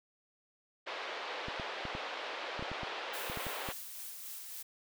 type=band-pass noise; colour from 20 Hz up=pink; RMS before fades=-41 dBFS; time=0.86-3.73 s; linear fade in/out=20 ms; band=450 to 3900 Hz; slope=24 dB/octave
type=clicks; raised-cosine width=3 ms; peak=-29 dBFS; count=12; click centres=1.484 / 1.598 / 1.853 / 1.951 / 2.594 / 2.625 / 2.716 / 2.833 / 3.299 / 3.373 / 3.467 / 3.688 s
type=noise with tremolo; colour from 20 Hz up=blue; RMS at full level=-44 dBFS; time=3.13-4.63 s; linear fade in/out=10 ms; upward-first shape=sine; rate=3.6 Hz; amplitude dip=30%
effects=none